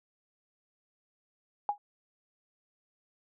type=tone with exponential decay; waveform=sine; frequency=823 Hz; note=G#5; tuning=16 cents flat; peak=-22 dBFS; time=1.69-1.78 s; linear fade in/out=1 ms; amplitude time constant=19 ms; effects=none